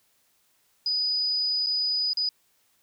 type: tone with dropouts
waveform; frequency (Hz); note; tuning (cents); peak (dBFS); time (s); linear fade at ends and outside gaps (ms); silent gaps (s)
sine; 4965; D#8; -5; -23; 0.86-2.29; 2; 1.663-1.668 / 2.133-2.171
effects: white hiss -67 dBFS RMS until 2.82 s